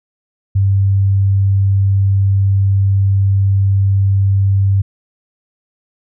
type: tone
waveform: sine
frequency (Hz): 98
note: G2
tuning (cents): 0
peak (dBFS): -9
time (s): 0.55-4.82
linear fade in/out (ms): 10
effects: none